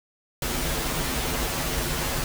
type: noise with comb filter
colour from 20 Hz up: pink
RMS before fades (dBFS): -27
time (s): 0.42-2.24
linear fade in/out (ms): 2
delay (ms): 10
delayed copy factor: -1
effects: none